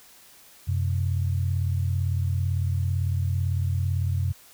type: tone pair together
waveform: sine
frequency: 91.5 / 129.4 Hz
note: F#2 / C3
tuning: -19 / -19 cents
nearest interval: tritone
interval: 600 cents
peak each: -23 / -28 dBFS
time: 0.67-4.33 s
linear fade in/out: 20 ms
effects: white hiss -52 dBFS RMS until 4.53 s